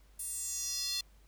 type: tone with high-pass filter sweep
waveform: square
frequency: 386.2 Hz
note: G4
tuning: 26 cents flat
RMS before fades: -37 dBFS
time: 0.19-1.01 s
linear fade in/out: 5 ms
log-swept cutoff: 9900 to 4000 Hz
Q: 4.2
effects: added 50 Hz sine -58 dBFS peak until 1.27 s + pink hiss -68 dBFS RMS until 1.27 s